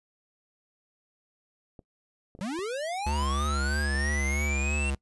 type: clicks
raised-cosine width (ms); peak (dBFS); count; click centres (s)
2; -33; 6; 1.792 / 2.351 / 2.39 / 2.59 / 3.227 / 3.95
type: linear sweep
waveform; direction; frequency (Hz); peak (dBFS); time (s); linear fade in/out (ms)
square; up; 175.6 to 2736; -31; 2.41-4.9; 0
type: tone with vibrato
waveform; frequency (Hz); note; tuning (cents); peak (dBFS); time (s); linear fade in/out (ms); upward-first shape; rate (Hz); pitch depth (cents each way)
square; 71; C#2; +42; -28; 3.06-4.95; 5; triangle; 3.1; 73
effects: noise-tail reverb RT60 0.1 s tail -21 dB re dry + resampled to 24000 Hz